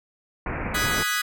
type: low-pass noise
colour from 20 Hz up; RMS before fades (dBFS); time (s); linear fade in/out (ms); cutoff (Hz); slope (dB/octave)
pink; -29; 0.46-1.03; 2; 2500; 96
type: chord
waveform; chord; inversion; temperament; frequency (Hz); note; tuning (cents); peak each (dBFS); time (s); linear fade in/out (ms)
sawtooth; G# minor seventh; second; equal; 1244.5 / 1480 / 1661.2 / 1975.5; D#6 / F#6 / G#6 / B6; 0 / 0 / 0 / 0; -25; 0.74-1.22; 10
effects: none